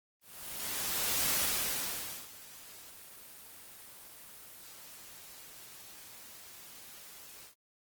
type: noise with ADSR envelope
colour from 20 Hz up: white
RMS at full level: -30 dBFS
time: 0.21-7.55 s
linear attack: 1100 ms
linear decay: 970 ms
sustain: -21 dB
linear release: 100 ms
effects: Opus 24 kbps